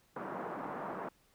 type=band-pass noise; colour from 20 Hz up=white; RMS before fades=-41 dBFS; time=0.16-1.09 s; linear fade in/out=5 ms; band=160 to 1200 Hz; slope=24 dB/octave; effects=pink hiss -69 dBFS RMS until 1.34 s